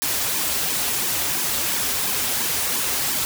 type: noise with flanger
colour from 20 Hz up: white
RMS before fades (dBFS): -23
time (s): 0.02-3.25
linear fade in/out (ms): 0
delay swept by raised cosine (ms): 1.4 to 6.3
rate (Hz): 2.9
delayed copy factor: -0.85
effects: none